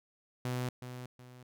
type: tone with echo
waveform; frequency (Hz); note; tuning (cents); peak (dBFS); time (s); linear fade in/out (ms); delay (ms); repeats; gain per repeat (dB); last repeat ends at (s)
sawtooth; 125.2; B2; +24; -29; 0.45-0.69; 2; 370; 2; -9; 1.43
effects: none